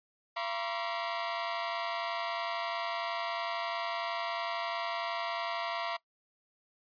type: tone cluster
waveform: sawtooth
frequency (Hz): 680 / 957 / 1060 / 1151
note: F5 / A#5 / C6 / D6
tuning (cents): -46 / +45 / +22 / -35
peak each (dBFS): -33 / -34 / -37 / -36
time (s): 0.36-5.97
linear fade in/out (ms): 10
effects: noise-tail reverb RT60 0.1 s tail -21 dB re dry + resampled to 11025 Hz